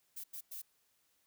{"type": "noise bursts at uneven times", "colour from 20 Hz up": "violet", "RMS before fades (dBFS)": -45, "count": 3, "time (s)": [[0.16, 0.24], [0.33, 0.41], [0.51, 0.62]], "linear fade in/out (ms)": 10, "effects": ["white hiss -75 dBFS RMS until 1.26 s"]}